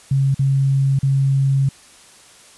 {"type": "tone with dropouts", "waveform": "sine", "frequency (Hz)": 136.3, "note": "C#3", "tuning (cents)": -29, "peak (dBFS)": -13, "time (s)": [0.11, 1.69], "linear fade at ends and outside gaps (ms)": 5, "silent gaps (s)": [[0.345, 0.392], [0.99, 1.03]], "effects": ["white hiss -46 dBFS RMS until 2.57 s", "resampled to 24000 Hz"]}